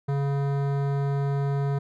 sine tone with hard clipping, 140 Hz, C#3, 18 cents sharp, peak -25 dBFS, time 0.08-1.79 s, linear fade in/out 10 ms, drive 16 dB, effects none

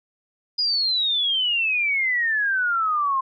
sine exponential sweep, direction down, 4973 to 1046.5 Hz, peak -19 dBFS, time 0.58-3.21 s, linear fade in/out 10 ms, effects none

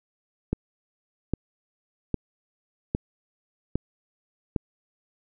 click train, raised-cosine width 3 ms, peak -11 dBFS, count 6, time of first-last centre 0.53-4.562 s, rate 1.24 Hz, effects none

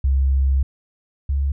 sine tone pair in turn, 67.3 / 69.47 Hz, C2 / C#2, +49 / +4 cents, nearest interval minor second, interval 55 cents, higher second, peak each -14 / -17 dBFS, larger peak first, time 0.04-0.63 / 1.29-1.52 s, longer first, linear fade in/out 5 ms, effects none

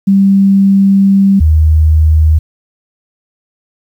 sine tone pair in turn, 195.9 / 78.15 Hz, G3 / D#2, -1 / +8 cents, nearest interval octave + major third, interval 1591 cents, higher first, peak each -4 dBFS, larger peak neither, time 0.07-1.4 / 1.4-2.39 s, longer first, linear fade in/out 10 ms, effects 7-bit

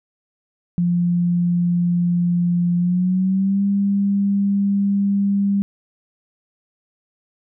sine tone with pitch glide, 174.61 to 199.42 Hz, F3 to G3, 0 to +30 cents, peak -15 dBFS, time 0.78-5.62 s, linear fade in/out 0 ms, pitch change +230 cents, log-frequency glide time 2.77-3.63 s, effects none

